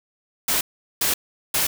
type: noise bursts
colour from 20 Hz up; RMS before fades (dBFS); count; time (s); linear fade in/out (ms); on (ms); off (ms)
white; -21; 3; 0.48-1.67; 5; 130; 400
effects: none

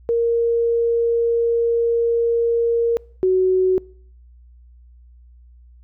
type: tone pair in turn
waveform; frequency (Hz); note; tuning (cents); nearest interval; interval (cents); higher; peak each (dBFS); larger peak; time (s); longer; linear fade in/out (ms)
sine; 466.2 / 372.7; A#4 / F#4; 0 / +13; major third; 387; first; -15 / -13; second; 0.09-2.97 / 3.23-3.78; first; 0
effects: noise-tail reverb RT60 0.6 s tail -26 dB re dry + added 60 Hz sine -44 dBFS peak until 5.83 s

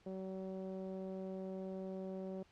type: tone with low-pass filter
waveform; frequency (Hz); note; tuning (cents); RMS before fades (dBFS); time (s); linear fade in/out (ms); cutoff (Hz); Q
sawtooth; 189.4; F#3; +41; -44; 0.06-2.43; 5; 530; 2.5
effects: pink hiss -69 dBFS RMS until 2.51 s + low-pass 5000 Hz 12 dB/octave

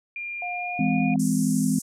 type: tone with pitch glide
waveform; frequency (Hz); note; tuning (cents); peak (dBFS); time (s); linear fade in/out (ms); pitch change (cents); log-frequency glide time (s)
sine; 2400 to 2443; D7 to D#7; +37 to -32; -30; 0.16-1.14; 2; +31; 0.53-0.82
type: tone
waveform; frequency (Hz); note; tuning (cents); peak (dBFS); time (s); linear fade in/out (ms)
sine; 713; F5; +36; -30; 0.42-1.16; 2
type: chord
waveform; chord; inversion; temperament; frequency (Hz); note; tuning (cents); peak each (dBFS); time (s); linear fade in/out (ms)
sine; E augmented; none; just; 164.81 / 206 / 257.5; E3 / G#3 / B#3; 0 / -14 / -28; -26 / -24 / -23; 0.79-1.79; 5
type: band-pass noise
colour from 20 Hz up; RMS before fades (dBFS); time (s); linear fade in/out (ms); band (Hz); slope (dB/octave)
white; -36; 1.19-1.82; 10; 5700 to 11000; 48
effects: none

